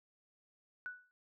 sine tone with exponential decay, 1480 Hz, F#6, in tune, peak -37 dBFS, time 0.86-1.11 s, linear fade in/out 0 ms, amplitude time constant 54 ms, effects none

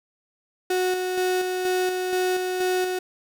35% pulse tone with tremolo, 367.5 Hz, F#4, 12 cents flat, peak -19 dBFS, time 0.7-2.99 s, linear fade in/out 5 ms, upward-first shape square, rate 2.1 Hz, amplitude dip 35%, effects none

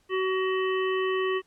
harmonic tone, 376.5 Hz, F#4, 30 cents sharp, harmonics 1 / 3 / 5 / 7 / 8, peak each -25 / -32 / -34 / -39 / -39 dBFS, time 0.09-1.42 s, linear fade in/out 50 ms, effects pink hiss -67 dBFS RMS until 1.46 s + low-pass 11000 Hz 12 dB/octave

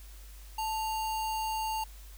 sine tone with sample-and-hold, 880 Hz, A5, in tune, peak -30 dBFS, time 0.58-1.84 s, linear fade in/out 5 ms, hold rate 3675 Hz, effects added 50 Hz sine -46 dBFS peak until 2.17 s + white hiss -56 dBFS RMS until 2.17 s

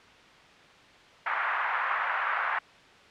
white band-pass noise, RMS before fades -29 dBFS, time 1.26-2.59 s, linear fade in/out 5 ms, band 840 to 1800 Hz, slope 24 dB/octave, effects white hiss -53 dBFS RMS until 3.1 s + low-pass 3000 Hz 12 dB/octave

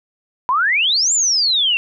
sine exponential two-way sweep, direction up then down, 965 to 7459 to 2673 Hz, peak -13 dBFS, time 0.49-1.77 s, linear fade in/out 0 ms, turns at 1.13 s, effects none

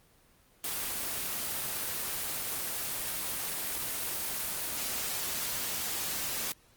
white noise, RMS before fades -34 dBFS, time 0.64-6.52 s, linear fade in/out 0 ms, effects pink hiss -63 dBFS RMS until 6.76 s + Opus 24 kbps

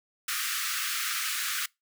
pink high-pass noise, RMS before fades -31 dBFS, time 0.28-1.66 s, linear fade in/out 5 ms, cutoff 1200 Hz, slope 96 dB/octave, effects noise-tail reverb RT60 0.2 s tail -24 dB re dry

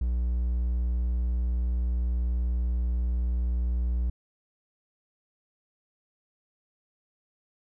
triangle tone, 60.3 Hz, B1, 41 cents flat, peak -22 dBFS, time 0.01-4.1 s, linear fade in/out 5 ms, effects none

